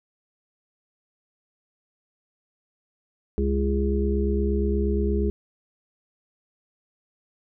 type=harmonic tone; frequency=68.5 Hz; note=C#2; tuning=20 cents flat; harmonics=1 / 3 / 5 / 6; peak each=-23 / -27 / -30 / -27 dBFS; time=3.38-5.3 s; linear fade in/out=0 ms; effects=none